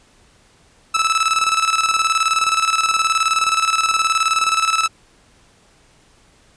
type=tone with tremolo; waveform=sawtooth; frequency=1310 Hz; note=E6; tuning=11 cents flat; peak=-9 dBFS; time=0.94-4.88 s; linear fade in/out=10 ms; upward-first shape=square; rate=19 Hz; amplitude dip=60%; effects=pink hiss -53 dBFS RMS until 6.56 s + resampled to 22050 Hz